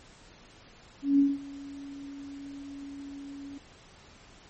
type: tone with ADSR envelope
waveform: sine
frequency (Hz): 280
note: C#4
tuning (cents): +18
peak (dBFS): -17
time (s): 1.02-3.58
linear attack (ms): 160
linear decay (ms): 200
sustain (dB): -22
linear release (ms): 3
effects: pink hiss -54 dBFS RMS until 4.49 s + MP3 32 kbps